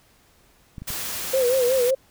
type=clicks; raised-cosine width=5 ms; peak=-23 dBFS; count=3; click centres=0.782 / 0.82 / 0.904 s
type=noise; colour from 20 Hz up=white; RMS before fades=-30 dBFS; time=0.87-1.91 s; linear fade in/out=10 ms
type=tone with vibrato; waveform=sine; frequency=507 Hz; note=B4; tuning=45 cents sharp; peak=-17 dBFS; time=1.33-1.95 s; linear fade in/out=10 ms; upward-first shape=sine; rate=5.4 Hz; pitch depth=93 cents each way
effects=pink hiss -58 dBFS RMS until 2.1 s